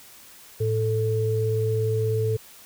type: tone pair together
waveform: sine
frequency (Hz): 110.41 / 440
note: A2 / A4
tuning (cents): +6 / 0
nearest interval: 2 octaves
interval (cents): 2394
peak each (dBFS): -23 / -24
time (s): 0.6-2.37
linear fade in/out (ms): 10
effects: white hiss -48 dBFS RMS until 2.65 s